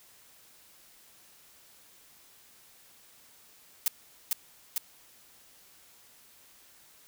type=noise with echo; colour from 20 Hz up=blue; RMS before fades=-25 dBFS; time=3.86-3.88 s; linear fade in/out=2 ms; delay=450 ms; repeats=2; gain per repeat=-2 dB; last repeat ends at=4.78 s; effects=white hiss -58 dBFS RMS until 7.07 s